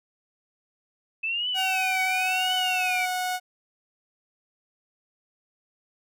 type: tone with vibrato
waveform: sine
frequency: 2600 Hz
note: E7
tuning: 24 cents flat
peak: -25 dBFS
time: 1.23-3.06 s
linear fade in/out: 10 ms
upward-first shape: triangle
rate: 0.95 Hz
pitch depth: 260 cents each way
type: tone with pitch glide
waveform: sawtooth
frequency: 756 to 733.2 Hz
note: F#5 to F#5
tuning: +37 to -16 cents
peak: -22 dBFS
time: 1.54-3.4 s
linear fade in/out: 50 ms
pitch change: -53 cents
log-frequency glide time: 1.65-2.99 s
effects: none